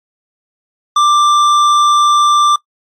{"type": "tone with hard clipping", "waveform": "triangle", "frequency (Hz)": 1181, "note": "D6", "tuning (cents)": 9, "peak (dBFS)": -9, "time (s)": [0.96, 2.56], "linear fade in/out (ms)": 5, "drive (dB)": 14, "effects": ["noise-tail reverb RT60 0.1 s tail -21 dB re dry", "AAC 64 kbps"]}